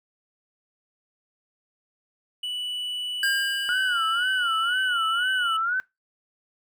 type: tone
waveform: triangle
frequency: 2960 Hz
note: F#7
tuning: in tune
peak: -26 dBFS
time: 2.43-5.57 s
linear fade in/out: 5 ms
type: tone with exponential decay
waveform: square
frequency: 1606 Hz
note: G6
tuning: 41 cents sharp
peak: -21 dBFS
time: 3.23-4.89 s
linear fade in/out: 2 ms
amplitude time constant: 360 ms
type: tone with vibrato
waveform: sine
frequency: 1421 Hz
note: F6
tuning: 30 cents sharp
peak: -22 dBFS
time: 3.69-5.8 s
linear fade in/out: 0 ms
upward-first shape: sine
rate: 2 Hz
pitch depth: 140 cents each way
effects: noise-tail reverb RT60 0.2 s tail -21 dB re dry